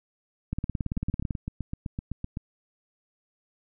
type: two click trains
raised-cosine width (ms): 5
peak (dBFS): -19 / -16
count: 12 / 15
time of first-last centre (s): 0.97-2.371 / 0.53-1.308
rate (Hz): 7.85 / 18
effects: none